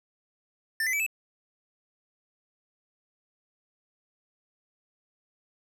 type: tone with pitch steps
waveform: square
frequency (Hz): 1786 / 2028 / 2303 / 2615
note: A6 / B6 / D7 / E7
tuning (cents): +25 / +45 / -34 / -15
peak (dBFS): -26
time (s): 0.8-1.064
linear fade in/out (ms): 2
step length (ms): 66
effects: none